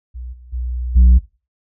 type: tone with level steps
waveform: sine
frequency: 61.3 Hz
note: B1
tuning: 12 cents flat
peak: -27 / -38 / -20 / -3 dBFS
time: 0.14-1.19 s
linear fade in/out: 20 ms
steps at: 0.32 / 0.52 / 0.95 s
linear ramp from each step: 20 ms
effects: noise-tail reverb RT60 0.3 s tail -19 dB re dry + tanh soft clip ceiling -5 dBFS